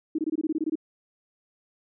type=tone bursts; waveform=sine; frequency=314.4 Hz; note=D#4; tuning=18 cents sharp; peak=-23 dBFS; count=11; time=0.15-0.755 s; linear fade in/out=5 ms; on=35 ms; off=22 ms; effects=none